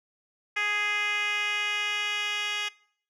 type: tone with band-pass filter sweep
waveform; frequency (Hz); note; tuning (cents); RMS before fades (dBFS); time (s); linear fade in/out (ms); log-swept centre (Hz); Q
10% pulse; 415.3; G#4; 0; -29; 0.56-2.69; 10; 2200 to 3300; 2.3
effects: noise-tail reverb RT60 0.6 s tail -23 dB re dry